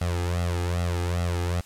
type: tone with flanger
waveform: sawtooth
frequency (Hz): 87.31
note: F2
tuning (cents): 0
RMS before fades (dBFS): -26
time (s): 0.01-1.61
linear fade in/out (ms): 5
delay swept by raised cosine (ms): 1.5 to 2.45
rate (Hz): 2.5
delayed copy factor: +0.8
effects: white hiss -51 dBFS RMS until 1.65 s + low-pass 11000 Hz 12 dB/octave